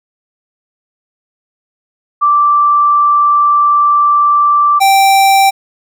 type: tone pair in turn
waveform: sine / square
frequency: 1171 / 781.5 Hz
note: D6 / G5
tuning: -5 / -6 cents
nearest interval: perfect fifth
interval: 701 cents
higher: first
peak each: -6 dBFS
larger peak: neither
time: 2.21-4.8 / 4.8-5.51 s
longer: first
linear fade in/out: 20 ms
effects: none